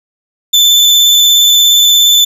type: tone with vibrato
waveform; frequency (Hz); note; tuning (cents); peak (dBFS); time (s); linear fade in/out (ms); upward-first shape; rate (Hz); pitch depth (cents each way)
35% pulse; 3520; A7; 0; -3; 0.53-2.25; 10; square; 17; 14
effects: none